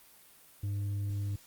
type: tone with tanh clipping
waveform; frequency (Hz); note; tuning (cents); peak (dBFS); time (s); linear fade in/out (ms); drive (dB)
sine; 100.8; G2; +49; -32; 0.63-1.36; 5; 4
effects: white hiss -58 dBFS RMS until 1.46 s + Opus 32 kbps